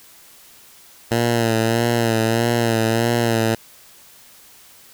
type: tone with vibrato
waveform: 10% pulse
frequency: 115.3 Hz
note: A#2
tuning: 19 cents flat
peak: -8 dBFS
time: 1.11-3.55 s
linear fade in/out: 5 ms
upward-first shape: sine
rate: 1.6 Hz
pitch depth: 47 cents each way
effects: white hiss -47 dBFS RMS until 4.93 s